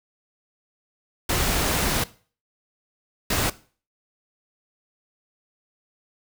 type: noise bursts at uneven times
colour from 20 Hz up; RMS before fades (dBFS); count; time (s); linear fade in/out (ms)
pink; -23; 2; 1.29-2.04 / 3.3-3.5; 5
effects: noise-tail reverb RT60 0.4 s tail -18 dB re dry